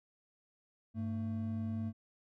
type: tone pair together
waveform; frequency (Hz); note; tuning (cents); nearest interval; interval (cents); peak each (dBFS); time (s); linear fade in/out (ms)
triangle; 100.32 / 224.1; G2 / A3; +41 / +32; octave + major second; 1391; -36 / -35; 0.94-1.93; 50
effects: none